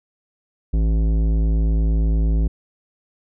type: tone with tanh clipping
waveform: triangle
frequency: 54.3 Hz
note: A1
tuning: 22 cents flat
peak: -17 dBFS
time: 0.73-2.48 s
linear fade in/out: 10 ms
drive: 18 dB
effects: none

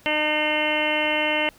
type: harmonic tone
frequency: 303.9 Hz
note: D#4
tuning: 41 cents flat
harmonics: 1 / 2 / 3 / 4 / 5 / 6 / 7 / 8 / 9 / 10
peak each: -30 / -26 / -29 / -38 / -35 / -32 / -26 / -37 / -27 / -29 dBFS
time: 0.06-1.49 s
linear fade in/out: 0 ms
effects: pink hiss -53 dBFS RMS until 1.58 s

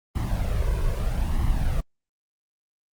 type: noise with flanger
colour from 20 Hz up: brown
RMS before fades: -23 dBFS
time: 0.15-1.81 s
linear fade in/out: 10 ms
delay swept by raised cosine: 0.98 to 1.98 ms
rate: 0.79 Hz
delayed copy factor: +0.85
effects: Opus 24 kbps

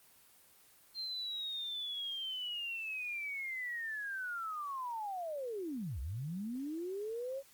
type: linear two-way sweep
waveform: sine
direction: down then up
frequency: 4186 to 57.9 to 559 Hz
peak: -37 dBFS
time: 0.94-7.43 s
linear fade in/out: 50 ms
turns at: 6 s
effects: white hiss -63 dBFS RMS until 7.53 s + Opus 24 kbps

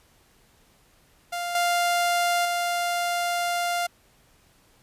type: tone with level steps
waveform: sawtooth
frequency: 698.5 Hz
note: F5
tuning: in tune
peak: -24 / -17 / -20 dBFS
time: 1.32-3.87 s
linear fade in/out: 10 ms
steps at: 1.55 / 2.45 s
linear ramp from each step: 2 ms
effects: pink hiss -60 dBFS RMS until 4.82 s + resampled to 32000 Hz

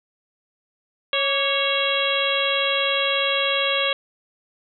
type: harmonic tone with a mistuned harmonic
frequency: 551 Hz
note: C#5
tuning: 11 cents flat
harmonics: 1 / 2 / 3 / 4 / 5 / 6 / 7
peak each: -25 / -28 / -30 / -28 / -26 / -24 / -30 dBFS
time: 1.13-3.93 s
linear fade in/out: 2 ms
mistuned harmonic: 2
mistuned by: +63 cents
effects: none

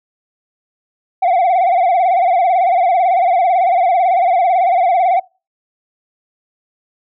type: tone with vibrato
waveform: sine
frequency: 723 Hz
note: F#5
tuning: 40 cents flat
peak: -7 dBFS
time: 1.22-5.2 s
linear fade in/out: 10 ms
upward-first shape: sine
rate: 18 Hz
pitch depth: 110 cents each way
effects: noise-tail reverb RT60 0.3 s tail -24 dB re dry + tanh soft clip ceiling -9 dBFS

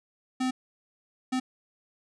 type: tone bursts at uneven times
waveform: square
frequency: 256.9 Hz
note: C4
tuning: 32 cents flat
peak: -26 dBFS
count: 2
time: 0.4-0.51 / 1.32-1.4 s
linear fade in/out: 10 ms
effects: resampled to 22050 Hz

